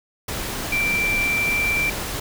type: tone in noise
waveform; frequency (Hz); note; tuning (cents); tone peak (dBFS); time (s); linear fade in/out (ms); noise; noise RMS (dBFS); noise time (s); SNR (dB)
sine; 2349; D7; 0; -19; 0.72-1.9; 5; pink; -28; 0.28-2.2; +6
effects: none